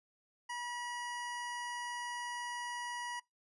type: tone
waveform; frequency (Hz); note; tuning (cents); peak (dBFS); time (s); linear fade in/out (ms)
25% pulse; 966; B5; -39; -35; 0.49-3.2; 10
effects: noise-tail reverb RT60 0.2 s tail -24 dB re dry + resampled to 24000 Hz